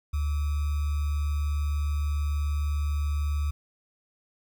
sine tone with sample-and-hold, 73.42 Hz, D2, in tune, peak -24 dBFS, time 0.13-3.51 s, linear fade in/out 10 ms, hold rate 1225 Hz, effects none

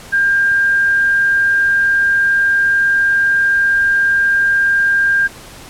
sine tone, 1600 Hz, G6, 35 cents sharp, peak -10 dBFS, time 0.12-5.28 s, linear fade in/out 20 ms, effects pink hiss -36 dBFS RMS until 5.69 s + low-pass 12000 Hz 12 dB/octave

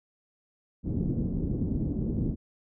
white low-pass noise, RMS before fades -29 dBFS, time 0.83-2.36 s, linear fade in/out 50 ms, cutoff 280 Hz, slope 24 dB/octave, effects none

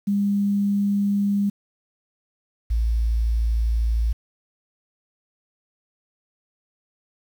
sine tone pair in turn, 201.6 / 56.41 Hz, G3 / A1, +49 / +44 cents, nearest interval octave + minor seventh, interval 2205 cents, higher first, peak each -18 dBFS, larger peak neither, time 0.07-1.5 / 2.7-4.13 s, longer neither, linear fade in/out 10 ms, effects 8-bit

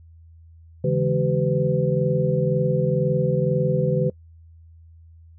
sine tone cluster, 140.6 / 162.6 / 206 / 384.7 / 504 Hz, C#3 / E3 / G#3 / G4 / B4, +25 / -23 / -14 / -33 / +35 cents, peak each -22 / -24 / -30 / -27 / -23 dBFS, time 0.84-4.1 s, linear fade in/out 5 ms, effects noise-tail reverb RT60 0.1 s tail -24 dB re dry + added 82 Hz sine -45 dBFS peak until 5.38 s

